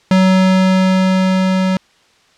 square tone with level ramp, 187.6 Hz, F#3, 24 cents sharp, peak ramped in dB -8 to -13 dBFS, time 0.11-1.77 s, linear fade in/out 2 ms, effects white hiss -52 dBFS RMS until 2.37 s + low-pass 5000 Hz 12 dB/octave

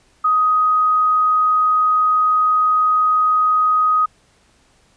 sine tone, 1253 Hz, D#6, 12 cents sharp, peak -12 dBFS, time 0.24-4.06 s, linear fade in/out 10 ms, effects pink hiss -56 dBFS RMS until 4.96 s + resampled to 22050 Hz

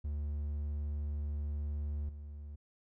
triangle tone with level steps, 73.42 Hz, D2, in tune, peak -32 / -41 dBFS, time 0.04-2.56 s, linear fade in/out 10 ms, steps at 2.09 s, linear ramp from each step 2 ms, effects none

